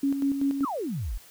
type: tone with tremolo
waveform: sine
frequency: 277.2 Hz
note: C#4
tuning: in tune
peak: -21 dBFS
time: 0.03-0.65 s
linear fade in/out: 5 ms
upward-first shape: square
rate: 5.2 Hz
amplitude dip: 50%
type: exponential sweep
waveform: sine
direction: down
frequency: 1396.9 to 36.99 Hz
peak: -28 dBFS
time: 0.63-1.18 s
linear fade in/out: 10 ms
effects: white hiss -52 dBFS RMS until 1.3 s